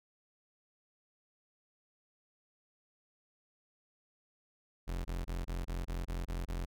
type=tone bursts; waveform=40% pulse; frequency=43.65 Hz; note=F1; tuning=in tune; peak=-34 dBFS; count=9; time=4.87-6.658 s; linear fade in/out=20 ms; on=180 ms; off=21 ms; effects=none